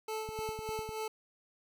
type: tone with tremolo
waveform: 25% pulse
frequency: 436.8 Hz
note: A4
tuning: 13 cents flat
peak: -31 dBFS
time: 0.08-1.08 s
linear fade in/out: 5 ms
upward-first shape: sine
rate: 3.4 Hz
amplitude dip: 50%
type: click train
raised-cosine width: 5 ms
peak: -32 dBFS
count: 7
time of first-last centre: 0.29-0.891 s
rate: 9.98 Hz
effects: none